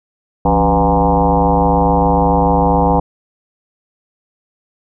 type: tone with frequency modulation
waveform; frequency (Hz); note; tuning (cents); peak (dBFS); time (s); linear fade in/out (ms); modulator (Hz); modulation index
sine; 493.9; B4; 0; -9; 0.45-3; 5; 107; 4.2
effects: none